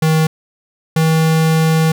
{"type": "tone pair in turn", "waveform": "square", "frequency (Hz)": [158.4, 160.15], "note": ["D#3", "E3"], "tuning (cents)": [31, -50], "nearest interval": "unison", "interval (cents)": 19, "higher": "second", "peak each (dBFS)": -11, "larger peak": "neither", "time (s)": [[0.02, 0.27], [0.96, 1.92]], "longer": "second", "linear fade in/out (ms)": 5, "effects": []}